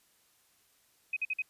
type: tone bursts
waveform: sine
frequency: 2519 Hz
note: D#7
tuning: 21 cents sharp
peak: -29 dBFS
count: 4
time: 1.13-1.421 s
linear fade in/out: 5 ms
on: 36 ms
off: 49 ms
effects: white hiss -68 dBFS RMS until 1.49 s + resampled to 32000 Hz